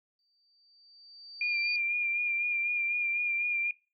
sine tone with exponential growth, 4630 Hz, D8, 25 cents flat, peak -34 dBFS, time 0.19-1.76 s, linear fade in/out 1 ms, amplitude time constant 340 ms
sine tone with vibrato, 2400 Hz, D7, 37 cents sharp, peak -27 dBFS, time 1.41-3.71 s, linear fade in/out 2 ms, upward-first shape sine, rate 4 Hz, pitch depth 30 cents each way
effects noise-tail reverb RT60 0.3 s tail -22 dB re dry

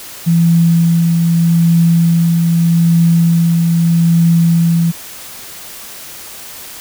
sine tone with tremolo, 167.7 Hz, E3, 30 cents sharp, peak -6 dBFS, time 0.26-4.92 s, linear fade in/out 20 ms, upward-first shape triangle, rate 0.81 Hz, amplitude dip 30%, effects white hiss -31 dBFS RMS until 6.8 s

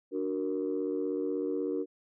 sine chord, D augmented, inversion none, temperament equal, 293.7 / 370 / 466.2 Hz, D4 / F#4 / A#4, 0 / 0 / 0 cents, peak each -33 dBFS, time 0.11-1.86 s, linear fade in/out 50 ms, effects tanh soft clip ceiling -22 dBFS

